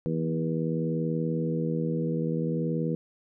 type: harmonic tone with a mistuned harmonic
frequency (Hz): 80.5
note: E2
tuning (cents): -41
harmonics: 2 / 3 / 4 / 5 / 6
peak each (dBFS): -28 / -33 / -34 / -37 / -33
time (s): 0.06-2.95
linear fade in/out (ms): 0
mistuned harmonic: 2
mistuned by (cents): +19
effects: none